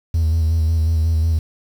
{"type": "tone with vibrato", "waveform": "triangle", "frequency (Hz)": 80.7, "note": "E2", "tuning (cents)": -36, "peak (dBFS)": -11, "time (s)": [0.14, 1.39], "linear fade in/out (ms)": 5, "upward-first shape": "square", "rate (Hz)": 5.5, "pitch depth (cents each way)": 32, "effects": ["tanh soft clip ceiling -9 dBFS", "7-bit"]}